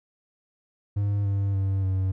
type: tone with pitch steps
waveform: triangle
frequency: 101.5 / 99.18 / 96.92 / 94.7 Hz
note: G#2 / G2 / G2 / F#2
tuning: -39 / +21 / -19 / +41 cents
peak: -20 dBFS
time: 0.96-2.12 s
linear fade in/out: 10 ms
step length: 290 ms
effects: none